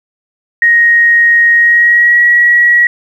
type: tone with pitch glide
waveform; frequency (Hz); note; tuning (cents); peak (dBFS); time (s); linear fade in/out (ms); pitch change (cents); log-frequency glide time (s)
sine; 1874 to 1917.8; A#6 to A#6; +9 to +49; -4; 0.62-2.87; 2; +40; 1.54-2.22
effects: 7-bit